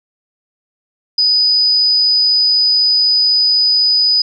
sine tone, 4978 Hz, D#8, in tune, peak -9 dBFS, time 1.18-4.22 s, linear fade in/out 5 ms, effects none

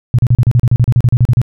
sine tone bursts, 121.3 Hz, B2, 31 cents flat, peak -5 dBFS, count 16, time 0.14-1.416 s, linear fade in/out 0 ms, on 46 ms, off 36 ms, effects none

